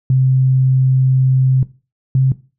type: tone pair in turn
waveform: sine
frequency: 130.81 / 132.18 Hz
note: C3 / C3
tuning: 0 / +18 cents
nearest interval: unison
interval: 18 cents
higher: second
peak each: -9 dBFS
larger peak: neither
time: 0.1-1.63 / 2.15-2.32 s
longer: first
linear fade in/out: 2 ms
effects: noise-tail reverb RT60 0.3 s tail -17 dB re dry